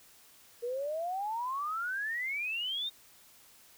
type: exponential sweep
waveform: sine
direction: up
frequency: 466.2 to 3729 Hz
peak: -32 dBFS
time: 0.62-2.9 s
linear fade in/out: 20 ms
effects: white hiss -59 dBFS RMS until 3.77 s